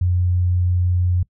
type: tone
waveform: sine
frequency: 89.4 Hz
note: F2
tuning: 41 cents sharp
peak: -15 dBFS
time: 0.01-1.23 s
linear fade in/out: 5 ms
effects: noise-tail reverb RT60 0.1 s tail -21 dB re dry

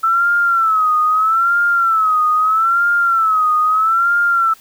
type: tone with vibrato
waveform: sine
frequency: 1318.5 Hz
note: E6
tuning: in tune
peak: -11 dBFS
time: 0.03-4.54 s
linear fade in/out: 10 ms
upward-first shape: sine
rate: 0.78 Hz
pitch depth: 110 cents each way
effects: white hiss -46 dBFS RMS until 4.6 s

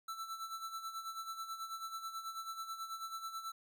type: tone with tremolo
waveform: square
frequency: 1328 Hz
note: E6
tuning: 12 cents sharp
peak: -40 dBFS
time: 0.08-3.52 s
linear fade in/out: 5 ms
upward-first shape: sine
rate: 9.2 Hz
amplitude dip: 65%
effects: none

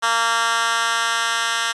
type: tone with high-pass filter sweep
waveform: 10% pulse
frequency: 230 Hz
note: A#3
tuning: 23 cents flat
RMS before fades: -20 dBFS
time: 0.02-1.73 s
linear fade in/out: 20 ms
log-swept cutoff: 1200 to 1800 Hz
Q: 1.4
effects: resampled to 22050 Hz

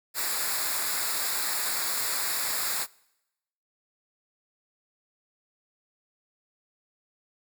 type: noise with comb filter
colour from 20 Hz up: white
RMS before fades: -29 dBFS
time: 0.14-2.87 s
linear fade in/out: 50 ms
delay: 0.33 ms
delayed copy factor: -0.75
effects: noise-tail reverb RT60 0.9 s tail -24 dB re dry

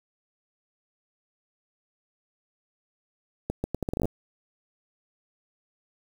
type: accelerating click train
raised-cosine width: 2 ms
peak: -14 dBFS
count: 12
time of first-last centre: 3.5-4.055 s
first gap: 140 ms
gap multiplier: 0.76
effects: 7-bit

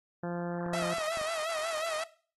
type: harmonic tone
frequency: 173.7 Hz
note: F3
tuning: 9 cents flat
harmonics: 1 / 2 / 3 / 4 / 5 / 6 / 7 / 8 / 9 / 10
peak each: -35 / -39 / -40 / -42 / -46 / -51 / -53 / -49 / -51 / -53 dBFS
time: 0.23-0.94 s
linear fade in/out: 5 ms
type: clicks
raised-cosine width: 1 ms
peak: -27 dBFS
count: 6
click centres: 0.663 / 0.733 / 0.823 / 0.984 / 1.173 / 1.214 s
type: tone with vibrato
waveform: sawtooth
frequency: 641 Hz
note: E5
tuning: 49 cents flat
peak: -28 dBFS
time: 0.73-2.04 s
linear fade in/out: 5 ms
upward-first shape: sine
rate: 5.5 Hz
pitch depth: 78 cents each way
effects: noise-tail reverb RT60 0.4 s tail -17 dB re dry + AAC 32 kbps

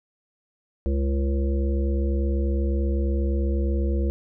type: harmonic tone with a mistuned harmonic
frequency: 68.3 Hz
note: C#2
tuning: 25 cents flat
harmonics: 1 / 3 / 5 / 7 / 8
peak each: -21 / -31 / -31 / -35 / -38 dBFS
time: 0.86-4.1 s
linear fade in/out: 0 ms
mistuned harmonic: 3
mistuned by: +45 cents
effects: none

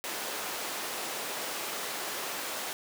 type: high-pass noise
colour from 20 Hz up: pink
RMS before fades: -36 dBFS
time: 0.04-2.73 s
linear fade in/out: 0 ms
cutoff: 450 Hz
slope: 12 dB/octave
effects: none

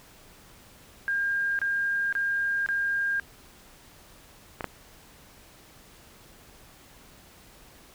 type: tone bursts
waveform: sine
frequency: 1608 Hz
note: G6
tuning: 44 cents sharp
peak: -24 dBFS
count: 4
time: 1.08-3.198 s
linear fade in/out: 0 ms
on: 510 ms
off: 26 ms
type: clicks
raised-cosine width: 0.5 ms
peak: -17 / -14 dBFS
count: 2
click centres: 4.608 / 4.643 s
effects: pink hiss -53 dBFS RMS until 7.94 s

